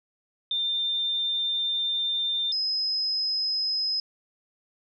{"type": "tone pair in turn", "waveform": "sine", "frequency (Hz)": [3595, 5084], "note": ["A7", "D#8"], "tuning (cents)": [36, 36], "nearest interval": "tritone", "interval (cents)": 600, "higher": "second", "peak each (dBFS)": -24, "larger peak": "neither", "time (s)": [[0.51, 2.52], [2.52, 4]], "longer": "first", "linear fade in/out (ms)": 2, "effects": []}